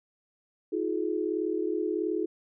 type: tone cluster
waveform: sine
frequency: 321.5 / 360.1 / 423.1 Hz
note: E4 / F#4 / G#4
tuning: -43 / -47 / +32 cents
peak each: -31 dBFS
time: 0.72-2.26 s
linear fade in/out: 10 ms
effects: none